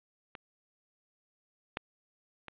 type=clicks; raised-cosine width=0.3 ms; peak=-26 / -17 / -26 dBFS; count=3; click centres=0.352 / 1.771 / 2.483 s; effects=resampled to 8000 Hz + 9-bit